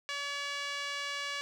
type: tone with band-pass filter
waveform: 5% pulse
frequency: 569 Hz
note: C#5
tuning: 45 cents sharp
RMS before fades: -37 dBFS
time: 0.09-1.41 s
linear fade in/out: 0 ms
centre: 1800 Hz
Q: 0.82
effects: none